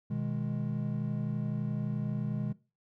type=chord; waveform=triangle; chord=G# minor; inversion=first; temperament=equal with one note detuned; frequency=123.97 / 155.56 / 207.7 Hz; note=B2 / D#3 / G#3; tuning=+7 / 0 / 0 cents; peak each=-33 dBFS; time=0.1-2.53 s; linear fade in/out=10 ms; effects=noise-tail reverb RT60 0.3 s tail -19 dB re dry